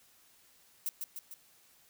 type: noise with echo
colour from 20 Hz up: violet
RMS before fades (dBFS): -34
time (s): 0.86-0.89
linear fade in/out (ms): 0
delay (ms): 150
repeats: 3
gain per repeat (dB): -4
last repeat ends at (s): 1.34
effects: white hiss -64 dBFS RMS until 1.89 s